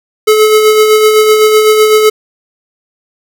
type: tone with tremolo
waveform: square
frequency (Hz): 430.4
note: A4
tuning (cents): -38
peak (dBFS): -3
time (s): 0.27-2.1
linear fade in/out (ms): 10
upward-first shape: sine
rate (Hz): 7.9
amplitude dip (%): 40
effects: none